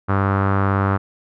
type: tone with low-pass filter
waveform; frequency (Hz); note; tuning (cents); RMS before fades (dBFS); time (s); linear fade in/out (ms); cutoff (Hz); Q
sawtooth; 98; G2; 0; -18; 0.08-0.98; 20; 1300; 3.7
effects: none